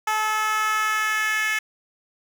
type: tone with high-pass filter sweep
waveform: 10% pulse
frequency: 431.7 Hz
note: A4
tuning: 33 cents flat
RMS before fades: -23 dBFS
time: 0.07-1.59 s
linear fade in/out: 5 ms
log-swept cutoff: 940 to 1900 Hz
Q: 2.9
effects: none